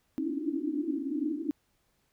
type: band-pass noise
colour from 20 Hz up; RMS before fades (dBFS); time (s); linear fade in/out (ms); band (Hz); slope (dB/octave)
white; -32; 0.18-1.51; 0; 270 to 320; 96
effects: pink hiss -73 dBFS RMS until 2.12 s